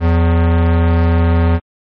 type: tone pair together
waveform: square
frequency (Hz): 83.66 / 177.4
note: E2 / F3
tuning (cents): +26 / +27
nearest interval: octave + minor second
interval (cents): 1301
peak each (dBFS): -10 / -21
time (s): 0-1.6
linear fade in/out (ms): 50
effects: low-pass 2000 Hz 12 dB/octave + MP3 32 kbps